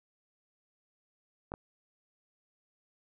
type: clicks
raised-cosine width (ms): 1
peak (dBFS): -25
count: 2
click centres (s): 1.519 / 1.539
effects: none